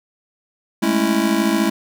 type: chord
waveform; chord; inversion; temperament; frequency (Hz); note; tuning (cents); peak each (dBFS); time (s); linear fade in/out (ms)
square; A major seventh; third; just; 206.2 / 220 / 275 / 330; G#3 / A3 / C#4 / E4; -12 / 0 / -14 / +2; -22 / -22 / -24 / -20; 0.82-1.7; 10
effects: none